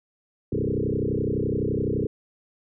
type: tone with frequency modulation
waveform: sine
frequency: 266.5 Hz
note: C4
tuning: 32 cents sharp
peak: -22 dBFS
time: 0.52-2.07 s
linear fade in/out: 5 ms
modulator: 31.8 Hz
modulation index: 6.1
effects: none